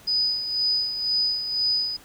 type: tone with tremolo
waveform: sine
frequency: 4978 Hz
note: D#8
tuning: in tune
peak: -19 dBFS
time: 0.07-1.97 s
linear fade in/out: 10 ms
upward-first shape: sine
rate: 2 Hz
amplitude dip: 60%
effects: pink hiss -50 dBFS RMS until 2.04 s